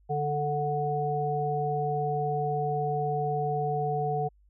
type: harmonic tone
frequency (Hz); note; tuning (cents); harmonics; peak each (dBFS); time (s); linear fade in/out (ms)
147.3; D3; +6; 1 / 3 / 5; -31 / -31 / -29; 0.09-4.29; 20
effects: added 50 Hz sine -58 dBFS peak until 4.49 s